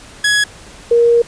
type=tone pair in turn; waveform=sawtooth / sine; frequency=1677 / 470.6 Hz; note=G#6 / A#4; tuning=+16 / +16 cents; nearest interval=octave + minor seventh; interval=2200 cents; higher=first; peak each=-7 dBFS; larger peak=neither; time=0.24-0.44 / 0.91-1.22 s; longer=second; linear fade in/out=5 ms; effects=pink hiss -38 dBFS RMS until 1.27 s + resampled to 22050 Hz